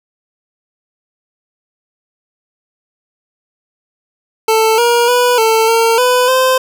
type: tone with pitch steps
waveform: 25% pulse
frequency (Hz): 442.8 / 474.7 / 491.4 / 446.1 / 456.2 / 499.4 / 517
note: A4 / A#4 / B4 / A4 / A#4 / B4 / C5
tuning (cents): +11 / +31 / -9 / +24 / -37 / +19 / -21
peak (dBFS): -5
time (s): 4.48-6.58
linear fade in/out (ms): 5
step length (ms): 300
effects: none